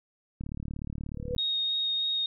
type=click train; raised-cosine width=5 ms; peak=-24 dBFS; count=36; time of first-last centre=0.41-1.364 s; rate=36.7 Hz
type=tone with exponential growth; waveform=sine; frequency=493.9 Hz; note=B4; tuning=in tune; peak=-25 dBFS; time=1.15-1.35 s; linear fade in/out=0 ms; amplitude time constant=43 ms
type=tone with vibrato; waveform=sine; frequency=3729 Hz; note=A#7; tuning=in tune; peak=-26 dBFS; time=1.38-2.26 s; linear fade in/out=2 ms; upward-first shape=sine; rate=3.2 Hz; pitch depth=8 cents each way
effects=none